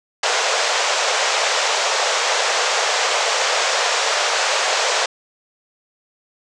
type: band-pass noise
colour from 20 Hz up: pink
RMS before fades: -19 dBFS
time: 0.23-5.06 s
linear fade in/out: 5 ms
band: 470 to 7500 Hz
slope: 48 dB/octave
effects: none

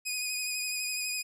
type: tone with vibrato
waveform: 15% pulse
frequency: 2489 Hz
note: D#7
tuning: in tune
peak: -24 dBFS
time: 0.05-1.23 s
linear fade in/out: 20 ms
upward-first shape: sine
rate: 12 Hz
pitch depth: 27 cents each way
effects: none

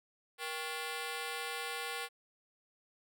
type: ring-modulated tone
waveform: 10% pulse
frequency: 631 Hz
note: D#5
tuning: 24 cents sharp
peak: -26 dBFS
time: 0.38-2.09 s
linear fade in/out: 50 ms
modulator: 158 Hz
effects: none

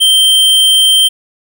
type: tone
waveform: square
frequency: 3136 Hz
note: G7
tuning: in tune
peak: -6 dBFS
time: 0-1.09 s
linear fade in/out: 20 ms
effects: none

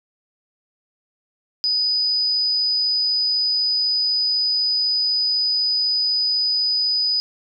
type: tone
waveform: sine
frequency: 4978 Hz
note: D#8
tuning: in tune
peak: -17 dBFS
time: 1.64-7.2 s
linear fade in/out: 0 ms
effects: none

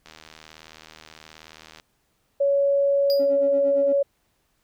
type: click train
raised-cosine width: 0.2 ms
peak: -26 dBFS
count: 138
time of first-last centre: 0.06-1.799 s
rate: 78.8 Hz
type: tone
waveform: sine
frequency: 560 Hz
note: C#5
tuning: 18 cents sharp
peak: -17 dBFS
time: 2.4-4.03 s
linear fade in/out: 10 ms
type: tone with exponential decay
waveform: square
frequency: 4877 Hz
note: D#8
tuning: 35 cents flat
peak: -24 dBFS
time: 3.1-3.32 s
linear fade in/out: 0 ms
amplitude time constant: 46 ms
type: tone with tremolo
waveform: triangle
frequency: 277.2 Hz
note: C#4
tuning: in tune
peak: -26 dBFS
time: 3.19-3.93 s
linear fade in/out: 10 ms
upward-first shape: sine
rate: 8.7 Hz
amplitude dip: 85%
effects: pink hiss -69 dBFS RMS until 4.63 s

